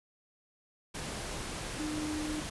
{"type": "tone in noise", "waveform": "sine", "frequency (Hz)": 304.8, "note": "D#4", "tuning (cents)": -36, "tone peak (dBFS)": -34, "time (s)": [1.79, 2.41], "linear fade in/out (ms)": 10, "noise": "pink", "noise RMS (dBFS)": -39, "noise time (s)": [0.94, 2.5], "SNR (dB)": 2, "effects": ["resampled to 24000 Hz"]}